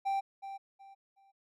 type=tone with echo; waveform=triangle; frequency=784 Hz; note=G5; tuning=in tune; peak=-27 dBFS; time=0.05-0.21 s; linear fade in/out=20 ms; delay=370 ms; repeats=3; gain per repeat=-11 dB; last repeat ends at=1.32 s; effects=none